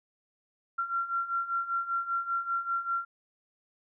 sine beating tone pair, 1368 / 1373.1 Hz, F6 / F6, -36 / -30 cents, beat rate 5.1 Hz, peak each -34 / -30 dBFS, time 0.78-3.05 s, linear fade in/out 10 ms, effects none

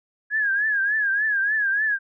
sine tone with vibrato, 1661.2 Hz, G#6, in tune, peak -19 dBFS, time 0.3-1.99 s, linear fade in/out 50 ms, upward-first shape triangle, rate 3.4 Hz, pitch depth 120 cents each way, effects none

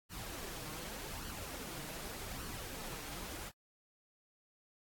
pink noise with flanger, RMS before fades -45 dBFS, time 0.09-3.52 s, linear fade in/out 50 ms, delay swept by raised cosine 0.67 to 6.57 ms, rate 0.85 Hz, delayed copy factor +0.5, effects AAC 64 kbps

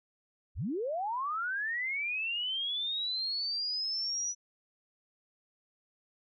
sine linear sweep, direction up, 39.07 to 5920 Hz, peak -31 dBFS, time 0.55-4.35 s, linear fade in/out 50 ms, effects none

